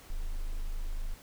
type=tone; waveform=sine; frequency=25.96 Hz; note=G#0; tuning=in tune; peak=-28 dBFS; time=0.1-1.14 s; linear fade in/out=0 ms; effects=tanh soft clip ceiling -30 dBFS + pink hiss -54 dBFS RMS until 1.22 s